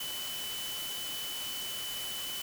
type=tone in noise; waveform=sine; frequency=3002 Hz; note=F#7; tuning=24 cents sharp; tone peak=-38 dBFS; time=0-2.42 s; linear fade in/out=5 ms; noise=white; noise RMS=-40 dBFS; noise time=0-2.42 s; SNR=-1 dB; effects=none